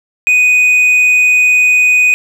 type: tone with hard clipping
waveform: sine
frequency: 2489 Hz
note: D#7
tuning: in tune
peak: -7 dBFS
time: 0.27-2.14 s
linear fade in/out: 0 ms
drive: 3 dB
effects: none